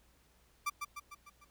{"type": "tone with echo", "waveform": "30% pulse", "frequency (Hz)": 1174.7, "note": "D6", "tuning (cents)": 0, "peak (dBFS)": -29, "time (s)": [0.66, 0.7], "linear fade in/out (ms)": 10, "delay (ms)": 150, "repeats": 5, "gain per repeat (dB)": -5, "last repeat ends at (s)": 1.45, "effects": ["added 60 Hz sine -69 dBFS peak until 1.5 s", "pink hiss -69 dBFS RMS until 1.5 s"]}